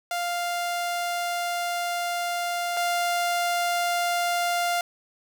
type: tone pair in turn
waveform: sawtooth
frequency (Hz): 698.5 / 698.5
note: F5 / F5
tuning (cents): 0 / 0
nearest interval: unison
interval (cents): 0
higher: neither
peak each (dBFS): -22 / -19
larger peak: second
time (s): 0.11-2.77 / 2.77-4.81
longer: first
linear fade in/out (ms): 2
effects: none